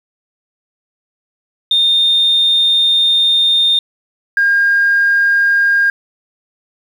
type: tone pair in turn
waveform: sine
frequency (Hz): 3642 / 1613.9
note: A#7 / G6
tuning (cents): -41 / +50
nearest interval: octave + major second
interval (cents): 1409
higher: first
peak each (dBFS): -8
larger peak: neither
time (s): 1.71-3.79 / 4.37-5.9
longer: first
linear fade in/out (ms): 2
effects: tanh soft clip ceiling -4 dBFS + 7-bit